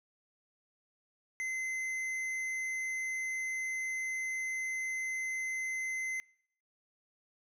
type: tone with tanh clipping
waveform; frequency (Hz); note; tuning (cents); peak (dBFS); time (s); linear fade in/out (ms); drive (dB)
sine; 2058; C7; -29; -35; 1.4-6.2; 0; 10
effects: noise-tail reverb RT60 0.7 s tail -25 dB re dry